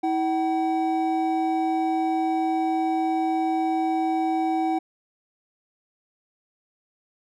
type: tone pair together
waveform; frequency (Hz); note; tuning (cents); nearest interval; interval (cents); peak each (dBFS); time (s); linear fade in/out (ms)
triangle; 323.4 / 760; E4 / F#5; -33 / +46; octave + minor third; 1479; -22; 0.03-4.79; 10
effects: none